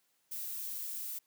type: noise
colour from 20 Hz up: violet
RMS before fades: -40 dBFS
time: 0.31-1.19 s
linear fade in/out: 10 ms
effects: white hiss -75 dBFS RMS until 1.26 s + high-pass 100 Hz 12 dB/octave